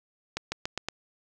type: accelerating click train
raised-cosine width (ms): 0.2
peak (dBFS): -13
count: 5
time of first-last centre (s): 0.37-0.886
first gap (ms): 150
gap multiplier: 0.9
effects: none